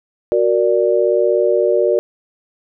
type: chord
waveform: sine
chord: Gb augmented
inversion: none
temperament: equal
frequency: 370 / 466.2 / 587.3 Hz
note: Gb4 / Bb4 / D5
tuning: 0 / 0 / 0 cents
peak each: -16 dBFS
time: 0.32-1.99 s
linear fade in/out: 0 ms
effects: none